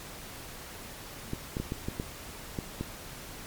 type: clicks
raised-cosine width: 3 ms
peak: -19 dBFS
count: 8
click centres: 1.334 / 1.569 / 1.6 / 1.721 / 1.885 / 1.999 / 2.588 / 2.81 s
effects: pink hiss -44 dBFS RMS until 3.46 s + MP3 96 kbps